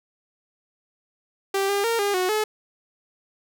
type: tone with pitch steps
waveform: sawtooth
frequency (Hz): 391.8 / 402.1 / 461.1 / 405.1 / 367.2 / 428.6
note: G4 / G4 / A#4 / G#4 / F#4 / A4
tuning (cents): -1 / +44 / -19 / -43 / -13 / -45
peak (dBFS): -17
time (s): 1.54-2.44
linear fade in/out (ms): 5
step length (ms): 150
effects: none